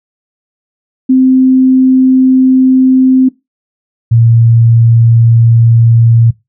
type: tone pair in turn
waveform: sine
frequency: 259.7 / 115.68 Hz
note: C4 / A#2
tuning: -13 / -13 cents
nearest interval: octave + major second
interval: 1400 cents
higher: first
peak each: -3 dBFS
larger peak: neither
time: 1.09-3.29 / 4.11-6.31 s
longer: neither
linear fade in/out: 10 ms
effects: noise-tail reverb RT60 0.2 s tail -20 dB re dry